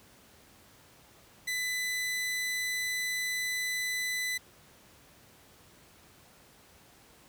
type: tone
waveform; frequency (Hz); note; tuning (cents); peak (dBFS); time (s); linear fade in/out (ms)
sawtooth; 2000; B6; +21; -27; 1.47-4.38; 10
effects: pink hiss -58 dBFS RMS until 7.28 s + high-pass 60 Hz 12 dB/octave